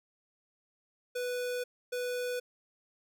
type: tone bursts at uneven times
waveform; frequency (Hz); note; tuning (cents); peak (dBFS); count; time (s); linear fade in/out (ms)
square; 493.9; B4; 0; -33; 2; 1.15-1.64 / 1.92-2.4; 10
effects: none